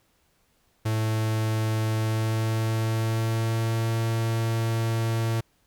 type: tone with pitch glide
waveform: 45% pulse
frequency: 110 to 113.75 Hz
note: A2 to A#2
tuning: 0 to -42 cents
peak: -23 dBFS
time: 0.85-5.41 s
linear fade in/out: 10 ms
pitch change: +58 cents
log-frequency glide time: 1.79-3.96 s
effects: pink hiss -67 dBFS RMS until 5.66 s

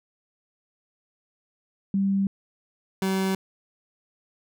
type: tone pair in turn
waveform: sine / 30% pulse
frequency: 196 / 190.97 Hz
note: G3 / G3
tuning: 0 / -45 cents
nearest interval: unison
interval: 45 cents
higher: first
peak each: -20 dBFS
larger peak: neither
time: 1.94-2.27 / 3.02-3.35 s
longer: neither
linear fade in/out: 2 ms
effects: none

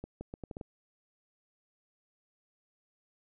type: accelerating click train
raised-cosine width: 2 ms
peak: -27 dBFS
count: 7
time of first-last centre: 0.04-0.612 s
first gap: 170 ms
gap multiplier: 0.76
effects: none

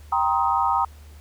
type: chord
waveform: sine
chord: C minor seventh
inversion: second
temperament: just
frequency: 784.9 / 941.9 / 1046.5 / 1255.8 Hz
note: G5 / Bb5 / C6 / Eb6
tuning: +2 / +18 / 0 / +16 cents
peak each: -24 / -22 / -27 / -24 dBFS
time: 0.12-0.85 s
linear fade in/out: 5 ms
effects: added 74 Hz sine -42 dBFS peak until 1.2 s + pink hiss -54 dBFS RMS until 1.2 s

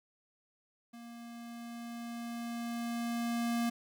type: tone with level ramp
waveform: square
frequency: 234.8 Hz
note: A#3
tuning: 13 cents sharp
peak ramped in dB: -48 to -30 dBFS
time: 0.93-3.7 s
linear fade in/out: 10 ms
effects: 12-bit

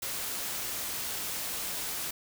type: noise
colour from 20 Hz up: white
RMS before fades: -35 dBFS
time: 0.02-2.11 s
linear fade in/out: 5 ms
effects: none

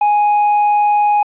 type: tone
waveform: triangle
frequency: 830.6 Hz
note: G#5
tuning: in tune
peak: -8 dBFS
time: 0.01-1.23 s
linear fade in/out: 5 ms
effects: resampled to 8000 Hz + 8-bit

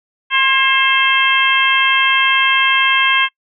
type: harmonic tone with a mistuned harmonic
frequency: 531 Hz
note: C5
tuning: 25 cents sharp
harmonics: 2 / 3 / 4 / 5 / 6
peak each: -17 / -17 / -17 / -17 / -17 dBFS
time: 0.3-3.29 s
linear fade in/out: 50 ms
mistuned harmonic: 3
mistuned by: +35 cents
effects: noise-tail reverb RT60 0.1 s tail -25 dB re dry

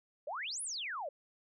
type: exponential two-way sweep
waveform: sine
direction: up then down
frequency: 531 to 10860 to 531 Hz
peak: -37 dBFS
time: 0.27-1.09 s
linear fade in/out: 5 ms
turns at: 0.62 s
effects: none

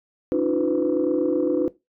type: tone cluster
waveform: sine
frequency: 288.7 / 316.5 / 358 / 501 Hz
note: D4 / D#4 / F4 / B4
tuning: -30 / +30 / +43 / +25 cents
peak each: -23 dBFS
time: 0.32-1.68 s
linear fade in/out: 0 ms
effects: noise-tail reverb RT60 0.2 s tail -17 dB re dry + tanh soft clip ceiling -12 dBFS

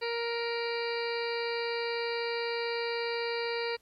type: harmonic tone with a mistuned harmonic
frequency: 468.1 Hz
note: A#4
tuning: 7 cents sharp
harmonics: 1 / 2 / 3 / 4 / 5 / 6 / 8 / 9 / 10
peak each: -32 / -39 / -43 / -41 / -39 / -44 / -47 / -44 / -42 dBFS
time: 0.01-3.77 s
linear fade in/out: 20 ms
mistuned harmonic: 8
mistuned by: +70 cents
effects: pink hiss -68 dBFS RMS until 3.81 s + MP3 64 kbps

